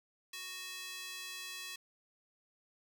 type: tone with high-pass filter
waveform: square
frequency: 370 Hz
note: F#4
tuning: in tune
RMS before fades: -45 dBFS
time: 0.33-1.76 s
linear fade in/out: 5 ms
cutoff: 2700 Hz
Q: 1.1
effects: 11-bit